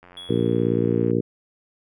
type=click train; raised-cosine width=0.5 ms; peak=-32 dBFS; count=97; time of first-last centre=0.03-1.107 s; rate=89.1 Hz
type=tone with exponential decay; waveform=triangle; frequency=3356 Hz; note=G#7; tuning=17 cents sharp; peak=-32 dBFS; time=0.17-1.05 s; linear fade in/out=2 ms; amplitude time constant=190 ms
type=harmonic tone; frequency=58.1 Hz; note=A#1; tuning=5 cents flat; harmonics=2 / 3 / 4 / 5 / 6 / 7 / 8; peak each=-26 / -26 / -26 / -26 / -26 / -26 / -26 dBFS; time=0.29-1.21 s; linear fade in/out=10 ms
effects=none